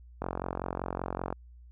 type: click train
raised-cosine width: 1 ms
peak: -18 dBFS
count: 51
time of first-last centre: 0.22-1.326 s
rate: 45.2 Hz
effects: added 60 Hz sine -49 dBFS peak until 1.71 s